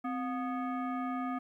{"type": "tone with frequency modulation", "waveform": "sine", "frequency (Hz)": 258.8, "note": "C4", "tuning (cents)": -19, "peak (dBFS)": -32, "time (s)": [0.04, 1.39], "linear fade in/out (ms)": 10, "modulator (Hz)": 977, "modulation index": 1, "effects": ["12-bit"]}